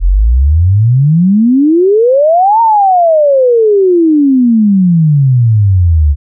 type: exponential two-way sweep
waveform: sine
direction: up then down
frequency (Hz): 41 to 932.3 to 69.5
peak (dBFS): -4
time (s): 0-6.16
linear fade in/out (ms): 50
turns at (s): 2.61
effects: none